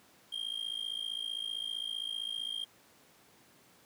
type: tone with amplitude modulation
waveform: triangle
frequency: 3206 Hz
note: G7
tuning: 38 cents sharp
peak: -30 dBFS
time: 0.32-2.65 s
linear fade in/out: 10 ms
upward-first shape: sine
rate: 55.4 Hz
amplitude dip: 90%
effects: pink hiss -62 dBFS RMS until 3.85 s + high-pass 150 Hz 12 dB/octave